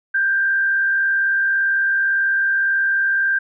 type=tone with frequency modulation; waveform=sine; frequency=1581 Hz; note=G6; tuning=14 cents sharp; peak=-15 dBFS; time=0.14-3.39 s; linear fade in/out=10 ms; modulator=61.8 Hz; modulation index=0.49; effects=none